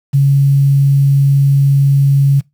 sine tone with quantisation, 139 Hz, C#3, 5 cents sharp, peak -6 dBFS, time 0.13-2.41 s, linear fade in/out 20 ms, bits 6, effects noise-tail reverb RT60 0.2 s tail -22 dB re dry

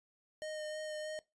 square tone with vibrato, 615 Hz, D#5, 20 cents flat, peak -40 dBFS, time 0.42-1.19 s, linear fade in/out 0 ms, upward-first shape sine, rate 3.2 Hz, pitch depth 14 cents each way, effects noise-tail reverb RT60 0.2 s tail -20 dB re dry + resampled to 22050 Hz

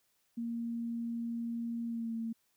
sine tone with pitch glide, 233.1 to 227.4 Hz, A#3 to A#3, 0 to -43 cents, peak -34 dBFS, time 0.37-2.33 s, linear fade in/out 10 ms, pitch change -43 cents, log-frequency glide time 1.86-2.13 s, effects white hiss -75 dBFS RMS until 2.56 s

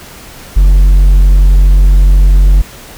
triangle tone with hard clipping, 46.13 Hz, F#1, 4 cents flat, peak -3 dBFS, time 0.56-2.62 s, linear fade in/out 10 ms, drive 6 dB, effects pink hiss -32 dBFS RMS until 2.97 s

